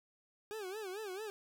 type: tone with vibrato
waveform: 40% pulse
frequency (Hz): 401.6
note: G4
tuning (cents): +42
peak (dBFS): -40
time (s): 0.51-1.3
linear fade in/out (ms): 0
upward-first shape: sine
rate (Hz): 4.5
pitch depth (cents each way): 170
effects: none